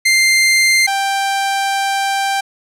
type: tone pair in turn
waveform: sawtooth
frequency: 2093 / 786.3 Hz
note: C7 / G5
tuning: 0 / +5 cents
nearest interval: octave + perfect fourth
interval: 1695 cents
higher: first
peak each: -6 / -11 dBFS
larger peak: first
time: 0.05-0.87 / 0.87-2.41 s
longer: second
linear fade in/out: 10 ms
effects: low-pass 11000 Hz 12 dB/octave